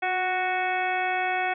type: harmonic tone with a mistuned harmonic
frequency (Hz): 369.5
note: F#4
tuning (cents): -2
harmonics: 1 / 2 / 3 / 4 / 5 / 6 / 7 / 9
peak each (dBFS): -35 / -26 / -39 / -32 / -33 / -32 / -35 / -44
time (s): 0.02-1.54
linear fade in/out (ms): 10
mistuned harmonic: 1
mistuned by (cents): -29
effects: none